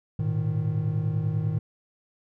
triangle chord, Ab suspended second, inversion none, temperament equal with one note detuned, 106.38 / 116.54 / 155.56 Hz, Ab2 / Bb2 / Eb3, +42 / 0 / 0 cents, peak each -26 / -28 / -25 dBFS, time 0.19-1.59 s, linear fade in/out 5 ms, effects none

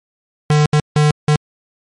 square tone bursts at uneven times, 150.1 Hz, D3, 38 cents sharp, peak -10 dBFS, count 4, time 0.5-0.66 / 0.73-0.8 / 0.96-1.11 / 1.28-1.36 s, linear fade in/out 2 ms, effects low-pass 9000 Hz 12 dB/octave + MP3 48 kbps

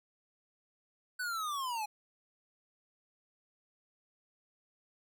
square linear sweep, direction down, 1513 to 821 Hz, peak -35 dBFS, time 1.19-1.86 s, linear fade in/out 10 ms, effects none

